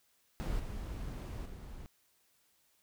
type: noise with level steps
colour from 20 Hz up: brown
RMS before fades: -35 / -41 / -47 dBFS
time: 0.4-1.86 s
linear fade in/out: 0 ms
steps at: 0.59 / 1.45 s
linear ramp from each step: 10 ms
effects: white hiss -72 dBFS RMS until 2.82 s